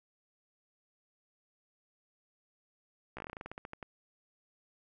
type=slowing click train; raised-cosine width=0.5 ms; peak=-27 dBFS; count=16; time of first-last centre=3.17-3.828 s; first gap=15 ms; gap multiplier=1.14; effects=none